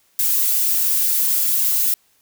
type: noise with flanger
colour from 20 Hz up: violet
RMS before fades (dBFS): -18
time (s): 0.19-1.94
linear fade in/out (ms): 2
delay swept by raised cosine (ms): 1.8 to 7.4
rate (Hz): 1.4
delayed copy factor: +0.9
effects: white hiss -60 dBFS RMS until 2.21 s